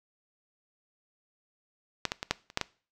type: clicks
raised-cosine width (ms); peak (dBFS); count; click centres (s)
0.2; -9 / -12 / -15 / -7 / -29 / -9 / -11; 7; 2.053 / 2.119 / 2.229 / 2.31 / 2.501 / 2.574 / 2.613
effects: noise-tail reverb RT60 0.4 s tail -21 dB re dry